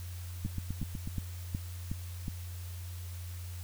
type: two click trains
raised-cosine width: 5 ms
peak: -22 / -24 dBFS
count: 6 / 6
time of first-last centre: 0.45-2.282 / 0.46-1.075 s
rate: 2.73 / 8.13 Hz
effects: added 88 Hz sine -39 dBFS peak until 3.63 s + white hiss -52 dBFS RMS until 3.63 s